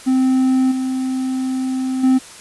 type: tone with level steps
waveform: triangle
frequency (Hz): 260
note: C4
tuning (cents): -11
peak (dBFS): -10 / -16 / -8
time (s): 0.06-2.19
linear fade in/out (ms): 20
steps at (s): 0.71 / 2.03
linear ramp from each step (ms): 10
effects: white hiss -38 dBFS RMS until 2.4 s + resampled to 24000 Hz